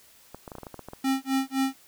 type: clicks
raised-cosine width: 1 ms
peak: -25 dBFS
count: 11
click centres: 0.346 / 0.478 / 0.518 / 0.553 / 0.584 / 0.633 / 0.668 / 0.743 / 0.793 / 0.886 / 0.934 s
type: tone with tremolo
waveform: square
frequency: 267.2 Hz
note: C4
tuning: 36 cents sharp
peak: -22 dBFS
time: 1.04-1.76 s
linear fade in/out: 5 ms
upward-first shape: sine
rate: 3.9 Hz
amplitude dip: 100%
effects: white hiss -56 dBFS RMS until 1.87 s